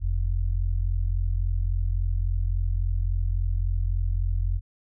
sine tone pair together, 43.6 / 87.2 Hz, F1 / F2, -2 / -2 cents, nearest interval octave, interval 1200 cents, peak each -23 / -27 dBFS, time 0-4.61 s, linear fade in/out 50 ms, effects none

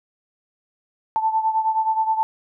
sine beating tone pair, 880 / 889.5 Hz, A5 / A5, 0 / +19 cents, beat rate 9.5 Hz, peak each -19 / -24 dBFS, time 1.16-2.23 s, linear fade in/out 0 ms, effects none

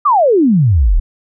sine exponential sweep, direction down, 1244.5 to 34.28 Hz, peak -7 dBFS, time 0.05-1 s, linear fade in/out 10 ms, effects none

